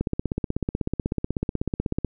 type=click train; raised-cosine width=3 ms; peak=-11 dBFS; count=34; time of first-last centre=0.01-2.047 s; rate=16.2 Hz; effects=none